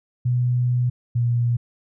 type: tone pair in turn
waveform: sine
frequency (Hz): 123.47 / 119.54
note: B2 / A#2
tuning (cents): 0 / +44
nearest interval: minor second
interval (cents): 56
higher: first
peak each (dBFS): -17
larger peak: neither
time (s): 0.25-0.9 / 1.15-1.57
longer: first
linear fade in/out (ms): 10
effects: none